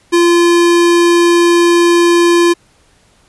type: tone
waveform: square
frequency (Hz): 344.4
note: F4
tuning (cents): -24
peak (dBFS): -7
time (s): 0.12-2.54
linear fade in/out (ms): 20
effects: pink hiss -51 dBFS RMS until 3.28 s + resampled to 24000 Hz